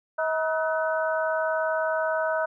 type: harmonic tone with a mistuned harmonic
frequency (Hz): 318.8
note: D#4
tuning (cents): +42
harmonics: 2 / 3 / 4 / 5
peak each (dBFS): -25 / -31 / -33 / -30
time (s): 0.18-2.46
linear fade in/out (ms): 10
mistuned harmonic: 5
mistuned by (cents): -100
effects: none